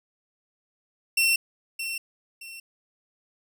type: tone with echo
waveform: sawtooth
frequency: 2709 Hz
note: E7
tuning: 47 cents sharp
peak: -16 dBFS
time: 1.17-1.36 s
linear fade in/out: 5 ms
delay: 620 ms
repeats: 2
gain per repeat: -10 dB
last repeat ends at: 2.6 s
effects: none